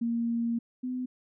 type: tone pair in turn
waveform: sine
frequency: 233.1 / 252.6 Hz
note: A#3 / B3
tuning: 0 / +39 cents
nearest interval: minor second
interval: 139 cents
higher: second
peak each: -26 / -30 dBFS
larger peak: first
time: 0.01-0.59 / 0.83-1.06 s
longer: first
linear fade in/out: 10 ms
effects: none